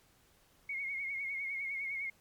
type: tone with vibrato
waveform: sine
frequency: 2186 Hz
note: C#7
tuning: 25 cents flat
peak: -35 dBFS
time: 0.69-2.1 s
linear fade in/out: 5 ms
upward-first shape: triangle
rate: 9.9 Hz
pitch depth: 69 cents each way
effects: pink hiss -67 dBFS RMS until 2.2 s + MP3 96 kbps